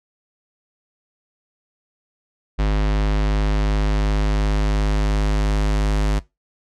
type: tone with low-pass filter sweep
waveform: square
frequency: 51.4 Hz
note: G#1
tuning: 17 cents flat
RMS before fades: -18 dBFS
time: 2.58-6.2 s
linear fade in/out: 20 ms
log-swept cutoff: 4200 to 7900 Hz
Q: 0.83
effects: noise-tail reverb RT60 0.2 s tail -19 dB re dry